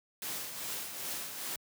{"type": "noise with tremolo", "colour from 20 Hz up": "white", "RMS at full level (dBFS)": -37, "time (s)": [0.22, 1.56], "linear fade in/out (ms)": 2, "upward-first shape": "triangle", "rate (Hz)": 2.5, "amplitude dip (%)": 55, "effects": ["high-pass 100 Hz 12 dB/octave"]}